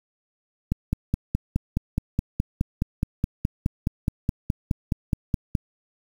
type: click train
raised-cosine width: 5 ms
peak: -9 dBFS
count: 24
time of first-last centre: 0.72-5.552 s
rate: 4.76 Hz
effects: 7-bit